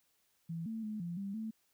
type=tone with pitch steps; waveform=sine; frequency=165.8 / 223.5 / 213.9 / 172.1 / 197.8 / 220.6 Hz; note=E3 / A3 / A3 / F3 / G3 / A3; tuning=+10 / +27 / -49 / -25 / +16 / +5 cents; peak=-37 dBFS; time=0.49-1.51 s; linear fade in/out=10 ms; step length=170 ms; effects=white hiss -75 dBFS RMS until 1.73 s